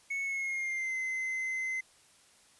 triangle tone with pitch glide, 2206 to 2058 Hz, C#7 to C7, -9 to -29 cents, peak -30 dBFS, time 0.1-1.81 s, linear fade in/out 10 ms, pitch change -120 cents, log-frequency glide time 0.23-0.97 s, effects white hiss -62 dBFS RMS until 2.59 s + resampled to 24000 Hz

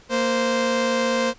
sawtooth tone pair together, 232.1 / 521 Hz, A#3 / C5, -7 / -7 cents, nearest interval octave + major second, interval 1400 cents, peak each -20 / -17 dBFS, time 0.09-1.34 s, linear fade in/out 50 ms, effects pink hiss -51 dBFS RMS until 1.38 s + resampled to 16000 Hz

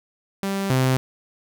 sawtooth tone pair in turn, 196 / 130.06 Hz, G3 / C3, 0 / -10 cents, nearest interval perfect fifth, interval 710 cents, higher first, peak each -19 / -13 dBFS, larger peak second, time 0.43-0.7 / 0.7-0.97 s, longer neither, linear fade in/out 0 ms, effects none

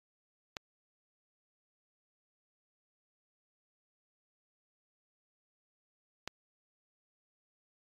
clicks, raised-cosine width 0.2 ms, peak -20 dBFS, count 2, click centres 0.568 / 6.276 s, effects AAC 32 kbps

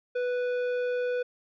triangle tone with tanh clipping, 493.9 Hz, B4, in tune, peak -28 dBFS, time 0.15-1.23 s, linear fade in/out 10 ms, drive 15 dB, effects none

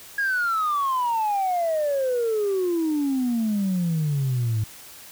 sine exponential sweep, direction down, 1661.2 to 105.5 Hz, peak -19 dBFS, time 0.18-4.64 s, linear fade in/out 5 ms, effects tanh soft clip ceiling -18 dBFS + white hiss -44 dBFS RMS until 5.11 s

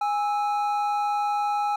triangle tone pair together, 826 / 1311.2 Hz, G#5 / E6, -10 / -10 cents, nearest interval minor sixth, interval 800 cents, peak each -21 / -29 dBFS, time 0.01-1.76 s, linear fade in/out 5 ms, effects none

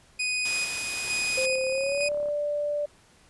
sawtooth tone with tremolo, 2489 Hz, D#7, in tune, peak -22 dBFS, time 0.19-2.09 s, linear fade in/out 10 ms, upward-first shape square, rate 1.1 Hz, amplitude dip 45%
white noise, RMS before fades -34 dBFS, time 0.45-1.46 s, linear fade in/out 5 ms
click train, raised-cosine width 1 ms, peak -32 dBFS, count 45, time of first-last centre 1.05-2.286 s, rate 35.6 Hz
sine tone with pitch glide, 523.3 to 587.4 Hz, C5 to D5, 0 to 0 cents, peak -25 dBFS, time 1.37-2.86 s, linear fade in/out 10 ms, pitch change +200 cents, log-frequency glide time 1.69-2.09 s
effects pink hiss -58 dBFS RMS until 3.29 s + resampled to 24000 Hz

